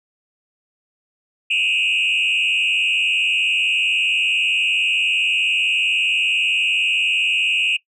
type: tone with frequency modulation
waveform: sine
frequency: 2673 Hz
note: E7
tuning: 23 cents sharp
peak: -14 dBFS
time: 1.5-7.77 s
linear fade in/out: 10 ms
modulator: 84.5 Hz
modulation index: 2.5
effects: noise-tail reverb RT60 0.1 s tail -21 dB re dry + tanh soft clip ceiling -13 dBFS